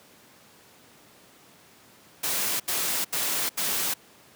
white noise bursts, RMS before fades -27 dBFS, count 4, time 2.23-3.941 s, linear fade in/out 10 ms, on 370 ms, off 77 ms, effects pink hiss -54 dBFS RMS until 4.35 s + high-pass 150 Hz 12 dB/octave

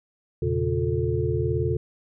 sine tone cluster, 83.2 / 118.8 / 138.1 / 357.9 / 439.8 Hz, E2 / A#2 / C#3 / F4 / A4, +17 / +33 / -6 / +42 / -1 cents, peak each -28 dBFS, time 0.42-1.77 s, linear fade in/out 5 ms, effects none

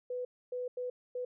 sine tone bursts at uneven times, 497.2 Hz, B4, 12 cents sharp, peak -34 dBFS, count 4, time 0.1-0.25 / 0.52-0.68 / 0.77-0.9 / 1.15-1.25 s, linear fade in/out 5 ms, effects none

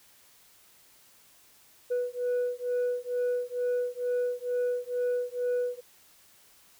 sine beating tone pair, 490.7 / 492.9 Hz, B4 / B4, -11 / -3 cents, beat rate 2.2 Hz, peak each -28 dBFS, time 1.9-5.81 s, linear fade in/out 20 ms, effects tanh soft clip ceiling -24 dBFS + white hiss -59 dBFS RMS until 6.79 s

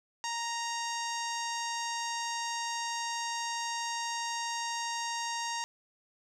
sawtooth tone with low-pass filter, 932.3 Hz, A#5, in tune, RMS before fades -35 dBFS, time 0.24-5.64 s, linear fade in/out 0 ms, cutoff 6400 Hz, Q 3.2, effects none

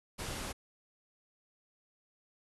pink low-pass noise, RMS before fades -40 dBFS, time 0.18-0.53 s, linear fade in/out 20 ms, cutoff 12000 Hz, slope 96 dB/octave, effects none

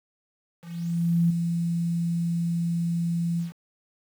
sine tone with ADSR envelope, 169.7 Hz, F3, 49 cents flat, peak -17 dBFS, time 0.61-3.53 s, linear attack 690 ms, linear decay 7 ms, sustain -6 dB, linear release 140 ms, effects 8-bit

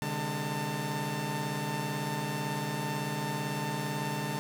sawtooth tone cluster, 130.9 / 148.9 / 206.9 / 896 Hz, C3 / D3 / G#3 / A5, +1 / +24 / -6 / +31 cents, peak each -36 / -31 / -34 / -33 dBFS, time 0.02-4.39 s, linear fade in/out 0 ms, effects none

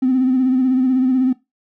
triangle tone with vibrato, 257.8 Hz, C4, 26 cents flat, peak -9 dBFS, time 0.02-1.33 s, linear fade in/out 10 ms, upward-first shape sine, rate 16 Hz, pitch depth 47 cents each way, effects noise-tail reverb RT60 0.2 s tail -21 dB re dry + tanh soft clip ceiling -10 dBFS

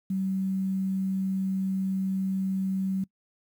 sine tone with quantisation, 190.9 Hz, G3, 46 cents flat, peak -25 dBFS, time 0.1-3.04 s, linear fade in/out 5 ms, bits 9, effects noise-tail reverb RT60 0.1 s tail -23 dB re dry

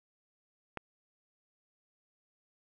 click, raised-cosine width 0.5 ms, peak -22 dBFS, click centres 0.773 s, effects none

